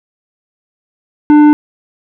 sine tone with tanh clipping, 298.2 Hz, D4, 27 cents sharp, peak -4 dBFS, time 1.3-1.53 s, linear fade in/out 0 ms, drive 10 dB, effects none

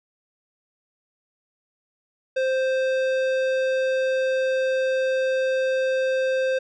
sine tone with tanh clipping, 523.3 Hz, C5, in tune, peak -22 dBFS, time 2.36-6.59 s, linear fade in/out 10 ms, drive 15 dB, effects none

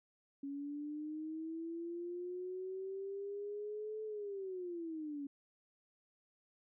sine linear two-way sweep, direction up then down, 277.2 to 434.9 to 277.2 Hz, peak -40 dBFS, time 0.43-5.27 s, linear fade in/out 5 ms, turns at 4.04 s, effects none

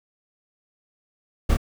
brown noise with echo, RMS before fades -18 dBFS, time 1.49-1.54 s, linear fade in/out 10 ms, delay 31 ms, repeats 1, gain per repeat -2 dB, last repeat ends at 1.571 s, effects none

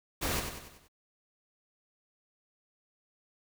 pink noise with echo, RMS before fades -32 dBFS, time 0.21-0.41 s, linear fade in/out 20 ms, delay 95 ms, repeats 5, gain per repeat -6 dB, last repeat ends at 0.885 s, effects none

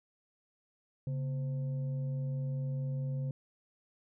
sine tone with frequency modulation, 137.7 Hz, C#3, 11 cents flat, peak -32 dBFS, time 1.07-3.31 s, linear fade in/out 2 ms, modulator 380 Hz, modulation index 0.3, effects none

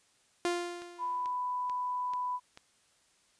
sawtooth tone with exponential decay, 349.2 Hz, F4, in tune, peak -23 dBFS, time 0.45-1.37 s, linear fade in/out 1 ms, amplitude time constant 200 ms
click train, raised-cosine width 0.2 ms, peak -30 dBFS, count 5, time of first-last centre 0.82-2.574 s, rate 2.28 Hz
sine tone, 994 Hz, B5, 11 cents sharp, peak -31 dBFS, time 0.98-2.4 s, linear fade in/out 50 ms
effects white hiss -68 dBFS RMS until 3.39 s + resampled to 22050 Hz

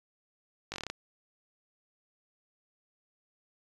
slowing click train, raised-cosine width 0.2 ms, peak -19 dBFS, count 8, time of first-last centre 0.72-0.9 s, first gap 19 ms, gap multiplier 1.1, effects resampled to 24000 Hz

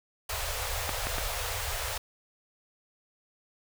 pink band-stop noise, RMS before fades -33 dBFS, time 0.29-1.98 s, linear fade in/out 5 ms, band 110 to 470 Hz, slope 48 dB/octave
clicks, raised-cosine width 0.5 ms, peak -15 dBFS, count 3, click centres 0.893 / 1.07 / 1.183 s
effects none

